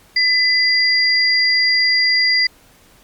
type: tone pair together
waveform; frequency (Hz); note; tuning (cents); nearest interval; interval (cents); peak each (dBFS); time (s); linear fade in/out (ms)
sine; 2011 / 4783; B6 / D8; +31 / +31; octave + minor third; 1500; -15; 0.16-2.47; 5
effects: pink hiss -50 dBFS RMS until 3.03 s + Opus 48 kbps